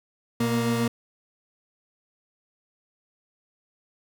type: tone pair together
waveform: 30% pulse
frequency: 120.2 / 233.3 Hz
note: B2 / A#3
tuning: -46 / +2 cents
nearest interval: major seventh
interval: 1148 cents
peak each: -25 / -21 dBFS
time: 0.4-0.88 s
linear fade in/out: 5 ms
effects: none